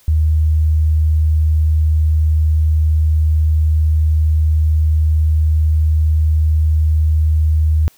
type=tone; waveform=sine; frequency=77.78 Hz; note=D#2; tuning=in tune; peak=-10 dBFS; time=0.08-7.88 s; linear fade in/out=0 ms; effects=white hiss -51 dBFS RMS until 7.97 s